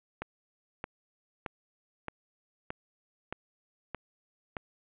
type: click train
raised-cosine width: 0.5 ms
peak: -20 dBFS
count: 8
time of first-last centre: 0.22-4.568 s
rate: 1.61 Hz
effects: resampled to 8000 Hz + 9-bit